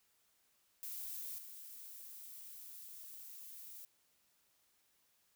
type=noise with level steps; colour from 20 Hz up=violet; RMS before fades=-45 / -52 dBFS; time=0.83-3.85 s; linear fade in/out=0 ms; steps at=1.38 s; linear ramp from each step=5 ms; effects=white hiss -75 dBFS RMS until 5.35 s